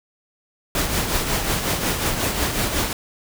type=noise with tremolo; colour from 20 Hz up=pink; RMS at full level=-20 dBFS; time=0.75-2.93 s; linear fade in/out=2 ms; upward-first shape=triangle; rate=5.5 Hz; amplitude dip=55%; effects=none